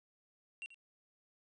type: tone with echo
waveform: triangle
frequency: 2746 Hz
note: F7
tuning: 30 cents flat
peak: -40 dBFS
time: 0.62-0.66 s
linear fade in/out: 0 ms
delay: 84 ms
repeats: 1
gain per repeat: -13 dB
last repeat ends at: 0.744 s
effects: resampled to 22050 Hz